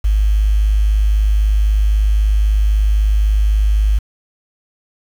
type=tone with quantisation; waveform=sine; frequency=51.91 Hz; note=G#1; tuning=in tune; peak=-10 dBFS; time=0.04-3.99 s; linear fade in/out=10 ms; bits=6; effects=none